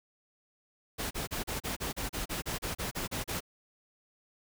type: noise bursts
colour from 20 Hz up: pink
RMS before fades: -35 dBFS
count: 15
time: 0.98-3.406 s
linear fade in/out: 20 ms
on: 130 ms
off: 34 ms
effects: none